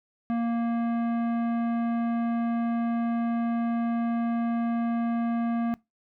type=tone with tanh clipping; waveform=triangle; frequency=233.1 Hz; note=A#3; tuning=in tune; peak=-26 dBFS; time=0.3-5.74 s; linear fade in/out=0 ms; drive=18 dB; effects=noise-tail reverb RT60 0.2 s tail -22 dB re dry